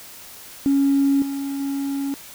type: tone with level steps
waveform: triangle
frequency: 277.2 Hz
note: C#4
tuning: in tune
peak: -11 / -22 / -20 dBFS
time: 0.66-2.14 s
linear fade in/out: 0 ms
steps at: 1.22 / 1.6 s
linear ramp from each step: 2 ms
effects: tanh soft clip ceiling -12 dBFS + white hiss -41 dBFS RMS until 2.34 s